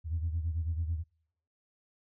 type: beating tone pair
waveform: sine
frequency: 80.6 / 89.7 Hz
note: E2 / F2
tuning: -38 / +47 cents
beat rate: 9.1 Hz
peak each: -30 / -36 dBFS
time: 0.04-1.04 s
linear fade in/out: 50 ms
effects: noise-tail reverb RT60 0.7 s tail -26 dB re dry + tanh soft clip ceiling -24 dBFS